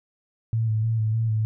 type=tone with vibrato; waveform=sine; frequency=111.1 Hz; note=A2; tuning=17 cents sharp; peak=-20 dBFS; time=0.53-1.45 s; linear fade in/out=0 ms; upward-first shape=square; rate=3.3 Hz; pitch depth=30 cents each way; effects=none